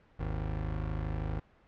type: tone pair together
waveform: 25% pulse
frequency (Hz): 52.53 / 78.7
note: G#1 / D#2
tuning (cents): +20 / +20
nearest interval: perfect fifth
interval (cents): 700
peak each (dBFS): -30 / -35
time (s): 0.19-1.4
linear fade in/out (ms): 10
effects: pink hiss -63 dBFS RMS until 1.67 s + low-pass 2000 Hz 12 dB/octave